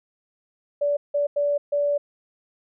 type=tone bursts at uneven times; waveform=sine; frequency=578 Hz; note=D5; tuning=28 cents flat; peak=-19 dBFS; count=4; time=0.81-0.97 / 1.14-1.27 / 1.36-1.58 / 1.72-1.98 s; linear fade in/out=10 ms; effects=none